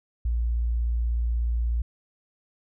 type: tone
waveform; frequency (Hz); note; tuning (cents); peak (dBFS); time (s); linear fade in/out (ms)
sine; 58.27; A#1; 0; -22; 0.25-1.82; 5
effects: none